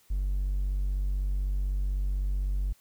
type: tone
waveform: triangle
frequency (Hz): 47.97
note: G1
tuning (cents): -37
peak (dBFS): -23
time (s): 0.1-2.73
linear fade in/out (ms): 10
effects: tanh soft clip ceiling -20 dBFS + white hiss -63 dBFS RMS until 2.8 s